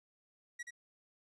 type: tone with echo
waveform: 45% pulse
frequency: 1921 Hz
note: B6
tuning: 48 cents flat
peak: -40 dBFS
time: 0.59-0.63 s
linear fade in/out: 10 ms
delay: 78 ms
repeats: 1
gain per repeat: -5 dB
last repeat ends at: 0.708 s
effects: resampled to 22050 Hz